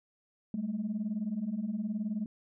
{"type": "beating tone pair", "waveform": "sine", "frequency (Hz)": [198.8, 217.8], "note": ["G3", "A3"], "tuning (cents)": [25, -17], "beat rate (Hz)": 19, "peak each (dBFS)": [-35, -32], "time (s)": [0.54, 2.26], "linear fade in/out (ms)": 2, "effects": ["tanh soft clip ceiling -26 dBFS"]}